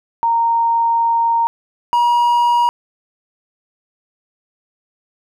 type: tone pair in turn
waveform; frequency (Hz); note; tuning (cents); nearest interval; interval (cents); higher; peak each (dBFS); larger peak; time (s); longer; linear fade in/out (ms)
sine / triangle; 926 / 955.9; A#5 / A#5; -12 / +43; minor second; 55; second; -12 / -9; second; 0.23-1.47 / 1.93-2.69; first; 0
effects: none